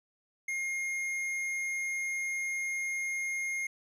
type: tone with tanh clipping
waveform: sine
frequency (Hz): 2135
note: C7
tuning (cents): +34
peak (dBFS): -33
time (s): 0.48-3.67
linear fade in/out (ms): 5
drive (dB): 11
effects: none